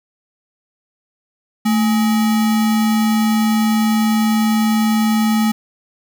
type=tone with sample-and-hold; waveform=sine; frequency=220 Hz; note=A3; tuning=in tune; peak=-12 dBFS; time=1.65-5.52 s; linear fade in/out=10 ms; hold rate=1050 Hz; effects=none